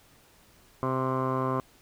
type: tone with low-pass filter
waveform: 15% pulse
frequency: 130.5 Hz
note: C3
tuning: 4 cents flat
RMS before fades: -28 dBFS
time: 0.83-1.6 s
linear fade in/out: 0 ms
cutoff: 1000 Hz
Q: 8.8
effects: pink hiss -59 dBFS RMS until 1.81 s